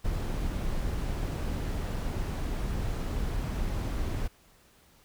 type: noise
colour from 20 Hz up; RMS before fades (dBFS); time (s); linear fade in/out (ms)
brown; -31; 0.04-4.28; 10
effects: pink hiss -61 dBFS RMS until 5.04 s